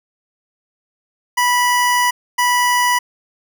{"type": "tone bursts at uneven times", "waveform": "25% pulse", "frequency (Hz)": 981, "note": "B5", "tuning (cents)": -12, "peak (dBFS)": -9, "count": 2, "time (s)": [[1.37, 2.11], [2.38, 2.99]], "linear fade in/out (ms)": 10, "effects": []}